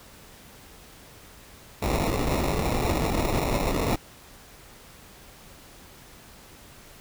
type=noise with sample-and-hold; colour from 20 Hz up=pink; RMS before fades=-25 dBFS; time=1.82-3.96 s; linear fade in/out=5 ms; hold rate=1575 Hz; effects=pink hiss -49 dBFS RMS until 7 s